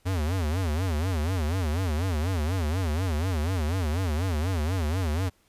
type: tone with vibrato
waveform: square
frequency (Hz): 84.3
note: E2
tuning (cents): +39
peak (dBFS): -25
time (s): 0.05-5.3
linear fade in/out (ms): 20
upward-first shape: sine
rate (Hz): 4.1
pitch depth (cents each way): 230
effects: pink hiss -65 dBFS RMS until 5.48 s + resampled to 32000 Hz